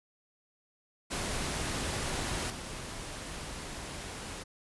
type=noise with level steps; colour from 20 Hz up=pink; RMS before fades=-34 / -41 dBFS; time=1.1-4.44 s; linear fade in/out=20 ms; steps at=2.5 s; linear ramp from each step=2 ms; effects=resampled to 24000 Hz